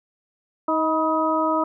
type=harmonic tone with a mistuned harmonic; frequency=315.5 Hz; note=D#4; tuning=24 cents sharp; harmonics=1 / 2 / 3 / 4; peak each=-24 / -24 / -24 / -24 dBFS; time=0.68-1.64 s; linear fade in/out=5 ms; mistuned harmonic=3; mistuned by=+49 cents; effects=none